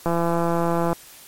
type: click train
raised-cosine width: 1 ms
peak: -9 dBFS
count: 148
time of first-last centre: 0.06-0.93 s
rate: 169 Hz
effects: white hiss -45 dBFS RMS until 1.27 s + MP3 64 kbps